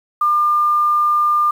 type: tone with quantisation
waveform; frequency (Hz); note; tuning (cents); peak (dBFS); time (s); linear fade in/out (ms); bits
sine; 1200; D6; +37; -12; 0.21-1.51; 5; 7
effects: none